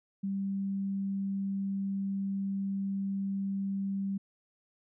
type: tone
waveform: sine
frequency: 196 Hz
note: G3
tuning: in tune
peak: -30 dBFS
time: 0.23-4.18 s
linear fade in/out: 10 ms
effects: none